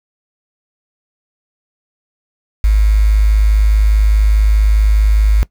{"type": "tone with quantisation", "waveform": "sine", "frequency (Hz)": 52.4, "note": "G#1", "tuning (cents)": 16, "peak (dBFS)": -7, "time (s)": [2.64, 5.43], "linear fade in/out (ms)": 0, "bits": 5, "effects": ["noise-tail reverb RT60 0.1 s tail -20 dB re dry"]}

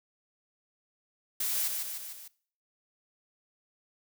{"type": "noise with echo", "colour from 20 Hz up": "blue", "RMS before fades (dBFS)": -31, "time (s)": [1.4, 1.68], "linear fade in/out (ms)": 5, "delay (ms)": 150, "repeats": 4, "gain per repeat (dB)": -4, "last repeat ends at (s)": 2.28, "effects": ["noise-tail reverb RT60 0.5 s tail -21 dB re dry"]}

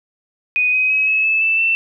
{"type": "tone with pitch steps", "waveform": "sine", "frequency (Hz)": [2489, 2519, 2550, 2581, 2613, 2645, 2677], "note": ["D#7", "D#7", "D#7", "E7", "E7", "E7", "E7"], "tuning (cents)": [0, 21, 42, -37, -16, 5, 26], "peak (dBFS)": -13, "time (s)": [0.56, 1.75], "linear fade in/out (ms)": 0, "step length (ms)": 170, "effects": []}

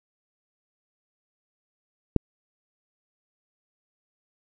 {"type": "click", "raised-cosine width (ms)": 3, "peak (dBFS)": -5, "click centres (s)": 2.163, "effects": []}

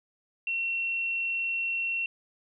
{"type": "tone", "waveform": "sine", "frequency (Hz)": 2721, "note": "F7", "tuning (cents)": -46, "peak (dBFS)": -27, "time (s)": [0.47, 2.06], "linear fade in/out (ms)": 2, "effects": []}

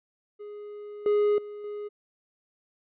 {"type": "tone with level steps", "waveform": "triangle", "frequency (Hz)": 415.3, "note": "G#4", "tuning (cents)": 0, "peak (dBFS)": [-36, -18, -35, -31], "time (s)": [0.39, 1.89], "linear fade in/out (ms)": 20, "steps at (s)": [1.06, 1.38, 1.64], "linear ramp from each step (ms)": 2, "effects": ["resampled to 8000 Hz"]}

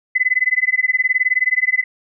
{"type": "tone with tremolo", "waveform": "sine", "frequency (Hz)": 2018, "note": "B6", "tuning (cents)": 37, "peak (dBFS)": -10, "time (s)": [0.15, 1.84], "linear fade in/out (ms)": 10, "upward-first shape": "sine", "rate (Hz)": 19, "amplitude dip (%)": 100, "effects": []}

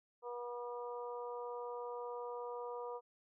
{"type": "harmonic tone", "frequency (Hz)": 241.7, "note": "B3", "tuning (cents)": -37, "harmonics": [2, 3, 4, 5], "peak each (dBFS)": [-43, -52, -47, -52], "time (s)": [0.22, 3.01], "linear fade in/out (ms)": 50, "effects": []}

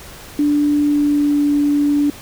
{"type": "tone with pitch glide", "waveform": "sine", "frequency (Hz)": [292.9, 290], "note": ["D4", "D4"], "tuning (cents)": [-5, -22], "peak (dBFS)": -12, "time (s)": [0.39, 2.1], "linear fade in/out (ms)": 2, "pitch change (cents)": -17, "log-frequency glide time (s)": [0.77, 1.51], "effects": ["pink hiss -37 dBFS RMS until 2.21 s"]}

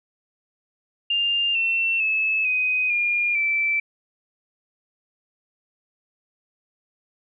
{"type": "tone with pitch steps", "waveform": "sine", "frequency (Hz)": [2801, 2699, 2601, 2507, 2416, 2328], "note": ["F7", "E7", "E7", "D#7", "D7", "D7"], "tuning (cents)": [4, 40, -24, 12, 48, -16], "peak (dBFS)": -19, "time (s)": [1.1, 3.8], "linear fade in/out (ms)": 5, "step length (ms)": 450, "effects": []}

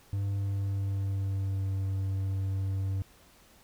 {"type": "tone with pitch glide", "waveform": "triangle", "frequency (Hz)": [99.4, 96.51], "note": ["G2", "G2"], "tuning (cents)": [25, -27], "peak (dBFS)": -26, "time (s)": [0.13, 3.02], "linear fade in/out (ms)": 0, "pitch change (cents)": -52, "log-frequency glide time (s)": [0.27, 1.77], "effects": ["pink hiss -59 dBFS RMS until 3.63 s"]}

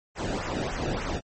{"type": "noise with flanger", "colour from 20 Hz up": "brown", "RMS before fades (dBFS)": -30, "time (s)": [0.15, 1.21], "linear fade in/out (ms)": 50, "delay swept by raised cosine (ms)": [0.22, 0.97], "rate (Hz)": 3.4, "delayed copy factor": -0.8, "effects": ["MP3 32 kbps"]}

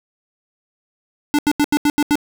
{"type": "tone bursts", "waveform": "square", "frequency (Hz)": 293.7, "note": "D4", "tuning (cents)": 0, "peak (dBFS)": -13, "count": 7, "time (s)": [1.34, 2.155], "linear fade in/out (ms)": 0, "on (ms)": 47, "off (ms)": 81, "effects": []}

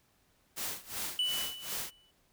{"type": "noise with tremolo", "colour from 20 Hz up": "white", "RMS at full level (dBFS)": -36, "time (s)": [0.56, 1.91], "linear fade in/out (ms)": 20, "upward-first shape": "sine", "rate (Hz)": 2.7, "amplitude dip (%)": 90}
{"type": "tone with exponential decay", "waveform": "triangle", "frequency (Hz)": 2973, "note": "F#7", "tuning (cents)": 8, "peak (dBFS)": -25, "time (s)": [1.19, 2.11], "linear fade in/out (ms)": 2, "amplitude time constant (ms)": 200}
{"effects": ["pink hiss -70 dBFS RMS until 2.32 s"]}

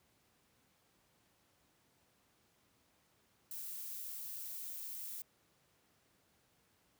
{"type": "noise", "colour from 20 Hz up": "violet", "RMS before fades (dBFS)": -45, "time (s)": [3.51, 5.22], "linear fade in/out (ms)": 2, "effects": ["pink hiss -73 dBFS RMS until 6.99 s", "high-pass 80 Hz 12 dB/octave"]}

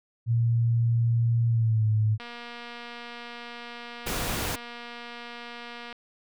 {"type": "tone with pitch glide", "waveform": "sine", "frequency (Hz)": [116.6, 108.17], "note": ["A#2", "A2"], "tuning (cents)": [1, -29], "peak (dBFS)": -20, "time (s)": [0.26, 2.18], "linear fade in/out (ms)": 50, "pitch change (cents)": -130, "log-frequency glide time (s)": [1.48, 1.87]}
{"type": "click train", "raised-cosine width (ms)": 0.3, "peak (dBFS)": -25, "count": 888, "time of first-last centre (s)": [2.2, 5.927], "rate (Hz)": 238}
{"type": "noise", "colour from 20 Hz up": "pink", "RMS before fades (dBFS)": -30, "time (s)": [4.06, 4.56], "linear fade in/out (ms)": 10}
{"effects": []}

